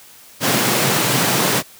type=high-pass noise; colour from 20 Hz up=pink; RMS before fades=-17 dBFS; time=0.4-1.63 s; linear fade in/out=50 ms; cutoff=110 Hz; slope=96 dB/octave; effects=white hiss -44 dBFS RMS until 1.79 s + high-pass 60 Hz 12 dB/octave